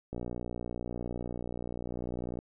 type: click train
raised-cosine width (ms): 2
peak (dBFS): -24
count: 137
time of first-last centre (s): 0.13-2.389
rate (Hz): 60.2
effects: none